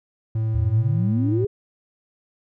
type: tone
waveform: triangle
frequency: 110.7 Hz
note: A2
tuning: 11 cents sharp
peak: -18 dBFS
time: 0.35-1.45 s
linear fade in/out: 5 ms
type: exponential sweep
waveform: sine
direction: up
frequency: 71 to 420 Hz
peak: -21 dBFS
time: 0.54-1.47 s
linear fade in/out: 10 ms
effects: none